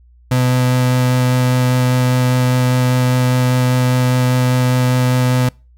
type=tone with vibrato; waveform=35% pulse; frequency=126.2 Hz; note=B2; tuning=38 cents sharp; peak=-10 dBFS; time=0.31-5.49 s; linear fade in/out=5 ms; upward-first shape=sine; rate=5 Hz; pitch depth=8 cents each way; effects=noise-tail reverb RT60 0.3 s tail -25 dB re dry + added 60 Hz sine -44 dBFS peak until 5.77 s